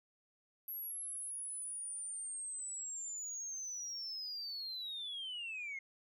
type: linear sweep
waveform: sine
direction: down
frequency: 11680 to 2113 Hz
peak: -39 dBFS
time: 0.68-5.79 s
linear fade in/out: 5 ms
effects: tanh soft clip ceiling -38 dBFS